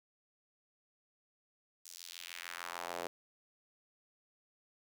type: tone with high-pass filter sweep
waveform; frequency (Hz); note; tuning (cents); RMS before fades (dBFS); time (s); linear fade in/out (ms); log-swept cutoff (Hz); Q
sawtooth; 86.7; F2; -12; -45; 1.85-3.07; 0; 6600 to 490; 1.5
effects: none